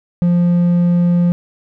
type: tone with hard clipping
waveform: sine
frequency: 174.61 Hz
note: F3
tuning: in tune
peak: -11 dBFS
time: 0.22-1.32 s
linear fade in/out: 0 ms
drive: 3 dB
effects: none